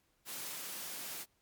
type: high-pass noise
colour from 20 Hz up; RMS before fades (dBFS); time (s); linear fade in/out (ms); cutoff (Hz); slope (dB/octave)
white; -43; 0.25-1.26; 50; 130; 24
effects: pink hiss -75 dBFS RMS until 1.41 s + MP3 96 kbps